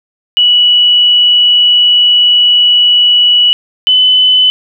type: tone pair in turn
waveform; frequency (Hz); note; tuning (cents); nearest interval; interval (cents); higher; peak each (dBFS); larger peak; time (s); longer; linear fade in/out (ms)
sine; 2941 / 3015; F#7 / F#7; -11 / +32; unison; 43; second; -4; neither; 0.37-3.53 / 3.87-4.5; first; 0
effects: none